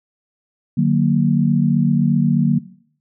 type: chord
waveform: sine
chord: D augmented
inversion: none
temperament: equal with one note detuned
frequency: 150 / 185 / 233.1 Hz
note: D3 / F#3 / A#3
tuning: +37 / 0 / 0 cents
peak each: -17 dBFS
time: 0.77-2.59 s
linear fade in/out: 10 ms
effects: noise-tail reverb RT60 0.6 s tail -18 dB re dry